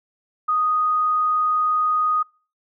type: tone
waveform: sine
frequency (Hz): 1243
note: D#6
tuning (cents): -2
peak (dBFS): -17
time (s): 0.48-2.23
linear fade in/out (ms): 10
effects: noise-tail reverb RT60 0.4 s tail -26 dB re dry